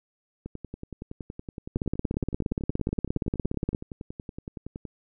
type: two click trains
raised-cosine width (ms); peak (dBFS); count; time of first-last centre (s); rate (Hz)
3; -13 / -23; 35 / 48; 1.76-3.748 / 0.46-4.853; 17.1 / 10.7
effects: none